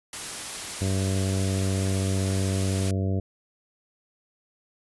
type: noise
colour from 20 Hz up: white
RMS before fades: -34 dBFS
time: 0.13-2.91 s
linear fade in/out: 2 ms
type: harmonic tone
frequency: 95.9 Hz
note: G2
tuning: 37 cents flat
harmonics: 1 / 2 / 3 / 4 / 5 / 6 / 7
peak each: -24 / -30 / -34 / -36 / -38 / -40 / -41 dBFS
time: 0.81-3.2 s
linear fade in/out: 5 ms
effects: resampled to 24000 Hz